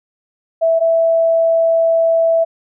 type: tone pair in turn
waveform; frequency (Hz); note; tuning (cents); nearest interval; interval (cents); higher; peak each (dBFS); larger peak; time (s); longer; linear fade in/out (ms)
sine; 657 / 659.3; E5 / E5; -6 / 0; unison; 6; second; -10; neither; 0.61-0.8 / 0.8-2.45; second; 20
effects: none